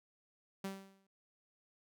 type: tone with exponential decay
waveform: sawtooth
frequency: 194.1 Hz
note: G3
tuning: 17 cents flat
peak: -33 dBFS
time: 0.64-1.07 s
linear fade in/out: 5 ms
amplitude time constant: 93 ms
effects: none